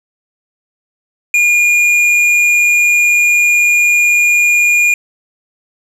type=tone with hard clipping; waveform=sine; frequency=2426 Hz; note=D#7; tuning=44 cents flat; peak=-9 dBFS; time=1.34-4.94 s; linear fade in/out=2 ms; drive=7 dB; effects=none